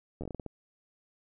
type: slowing click train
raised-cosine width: 2 ms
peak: -25 dBFS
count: 9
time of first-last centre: 0.21-0.463 s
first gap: 11 ms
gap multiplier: 1.29
effects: none